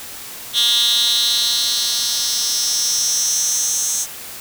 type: tone with high-pass filter sweep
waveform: 10% pulse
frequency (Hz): 237.1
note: A#3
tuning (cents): +30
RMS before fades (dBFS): -18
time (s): 0.53-4.07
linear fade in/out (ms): 50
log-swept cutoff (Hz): 3500 to 6800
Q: 5.1
effects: white hiss -33 dBFS RMS until 4.4 s